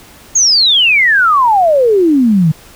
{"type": "exponential sweep", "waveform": "sine", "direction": "down", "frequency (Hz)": [6750, 149.4], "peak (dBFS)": -6, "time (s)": [0.35, 2.52], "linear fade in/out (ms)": 10, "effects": ["pink hiss -39 dBFS RMS until 2.75 s"]}